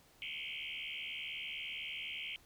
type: tone with frequency modulation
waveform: sine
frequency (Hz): 2682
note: E7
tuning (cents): +29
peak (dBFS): -40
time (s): 0.22-2.36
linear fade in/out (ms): 0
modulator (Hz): 75.8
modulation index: 6.9
effects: pink hiss -65 dBFS RMS until 2.45 s